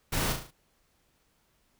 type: noise with echo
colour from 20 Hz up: pink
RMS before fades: -30 dBFS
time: 0.12-0.33 s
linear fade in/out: 10 ms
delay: 36 ms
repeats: 5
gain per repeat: -5 dB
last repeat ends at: 0.51 s
effects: pink hiss -70 dBFS RMS until 1.79 s